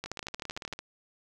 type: two click trains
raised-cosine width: 0.2 ms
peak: -18 / -22 dBFS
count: 10 / 14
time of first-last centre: 0.04-0.727 / 0.06-0.79 s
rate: 13.1 / 17.8 Hz
effects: none